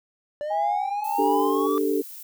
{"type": "linear sweep", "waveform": "triangle", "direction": "up", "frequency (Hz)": [581, 1174.7], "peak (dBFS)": -25, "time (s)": [0.41, 1.78], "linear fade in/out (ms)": 0}
{"type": "tone with tremolo", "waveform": "sine", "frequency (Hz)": 818, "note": "G#5", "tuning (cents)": -26, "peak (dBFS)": -21, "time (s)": [0.5, 1.67], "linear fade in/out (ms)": 10, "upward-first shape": "sine", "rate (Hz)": 1.6, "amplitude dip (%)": 75}
{"type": "noise", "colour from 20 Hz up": "violet", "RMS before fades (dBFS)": -40, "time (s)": [1.04, 2.23], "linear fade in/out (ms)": 5}
{"type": "chord", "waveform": "sine", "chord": "D suspended fourth", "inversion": "none", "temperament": "just", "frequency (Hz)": [293.7, 391.6, 440.5], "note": ["D4", "G4", "A4"], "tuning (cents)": [0, -2, 2], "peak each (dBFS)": -25, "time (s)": [1.18, 2.02], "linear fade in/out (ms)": 10}
{"effects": []}